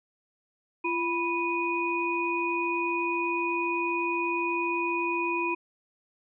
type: tone cluster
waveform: sine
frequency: 341.9 / 983 / 2477 Hz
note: F4 / B5 / D#7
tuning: -37 / -8 / -8 cents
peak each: -30 dBFS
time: 0.84-5.55 s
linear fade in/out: 10 ms
effects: none